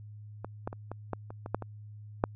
clicks, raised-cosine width 1 ms, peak -23 / -19 / -27 / -24 / -18 / -29 / -25 / -14 / -24 / -10 dBFS, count 10, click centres 0.446 / 0.675 / 0.729 / 0.916 / 1.133 / 1.305 / 1.461 / 1.546 / 1.623 / 2.239 s, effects added 105 Hz sine -44 dBFS peak until 2.35 s

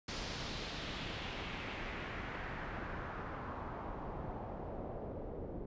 pink noise with low-pass filter sweep, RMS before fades -43 dBFS, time 0.08-5.66 s, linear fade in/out 5 ms, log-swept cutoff 5200 to 470 Hz, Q 1.7, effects resampled to 16000 Hz

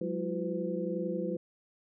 sine tone cluster, 182.1 / 204 / 334.9 / 366.2 / 505 Hz, F#3 / G#3 / E4 / F#4 / B4, -27 / -31 / +27 / -18 / +39 cents, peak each -36 / -39 / -37 / -39 / -36 dBFS, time 0.01-1.37 s, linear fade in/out 5 ms, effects none

